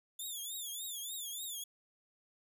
10% pulse tone with vibrato, 3500 Hz, A7, 10 cents flat, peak -33 dBFS, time 0.19-1.64 s, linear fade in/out 5 ms, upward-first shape triangle, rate 3.4 Hz, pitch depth 160 cents each way, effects none

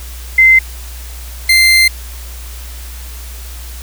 sine / 30% pulse tone pair in turn, 2072 / 2085 Hz, C7 / C7, -17 / -7 cents, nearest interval unison, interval 10 cents, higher second, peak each -3 dBFS, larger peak neither, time 0.38-0.59 / 1.49-1.88 s, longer second, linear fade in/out 5 ms, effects added 60 Hz sine -26 dBFS peak until 3.82 s + white hiss -34 dBFS RMS until 3.82 s

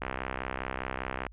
click train, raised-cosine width 0.5 ms, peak -17 dBFS, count 82, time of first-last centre 0.02-1.266 s, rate 65 Hz, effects added 52 Hz sine -48 dBFS peak until 1.32 s + resampled to 8000 Hz

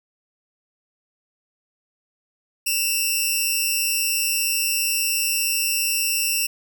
10% pulse tone pair together, 2637 / 2794 Hz, E7 / F7, 0 / 0 cents, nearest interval minor second, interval 100 cents, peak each -14 dBFS, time 2.66-6.47 s, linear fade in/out 10 ms, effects none

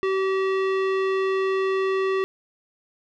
square tone with low-pass filter, 383.3 Hz, G4, 39 cents flat, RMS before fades -23 dBFS, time 0.03-2.24 s, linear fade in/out 0 ms, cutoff 2500 Hz, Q 1.1, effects none

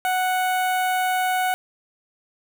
sawtooth tone with notch filter, 740 Hz, F#5, in tune, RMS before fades -22 dBFS, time 0.05-1.54 s, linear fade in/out 0 ms, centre 5100 Hz, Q 0.9, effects none

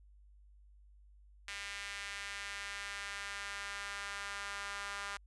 sawtooth tone with high-pass filter sweep, 201 Hz, G3, 44 cents sharp, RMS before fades -43 dBFS, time 1.48-5.17 s, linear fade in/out 2 ms, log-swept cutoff 2000 to 1300 Hz, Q 1.8, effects added 50 Hz sine -58 dBFS peak until 5.26 s + resampled to 22050 Hz

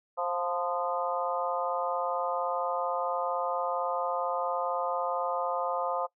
harmonic tone with a mistuned harmonic, 175.7 Hz, F3, 11 cents sharp, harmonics 3 / 4 / 5 / 6 / 7, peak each -33 / -34 / -35 / -36 / -36 dBFS, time 0.17-6.07 s, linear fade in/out 20 ms, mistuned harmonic 6, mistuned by -37 cents, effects noise-tail reverb RT60 0.1 s tail -19 dB re dry

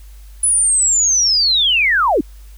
sine linear sweep, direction down, 10100 to 237 Hz, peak -11 dBFS, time 0.43-2.21 s, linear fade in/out 5 ms, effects added 50 Hz sine -35 dBFS peak until 2.57 s + white hiss -51 dBFS RMS until 2.57 s

